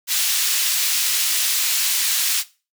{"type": "high-pass noise", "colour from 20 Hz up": "pink", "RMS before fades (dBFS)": -20, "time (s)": [0.07, 2.44], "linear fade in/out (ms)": 50, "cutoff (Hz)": 3200, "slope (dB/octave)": 12, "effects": ["noise-tail reverb RT60 0.3 s tail -17 dB re dry"]}